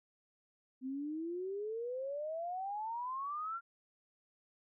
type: exponential sweep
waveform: sine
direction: up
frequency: 254 to 1396.9 Hz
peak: -37 dBFS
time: 0.81-3.61 s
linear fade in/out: 50 ms
effects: none